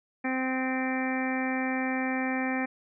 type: harmonic tone with a mistuned harmonic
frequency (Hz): 260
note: C4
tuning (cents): -11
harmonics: 1 / 2 / 3 / 4 / 5 / 6 / 7 / 8 / 9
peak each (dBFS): -29 / -37 / -35 / -43 / -43 / -43 / -35 / -41 / -37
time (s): 0.24-2.66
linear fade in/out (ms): 10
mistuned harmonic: 5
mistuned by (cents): -21
effects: none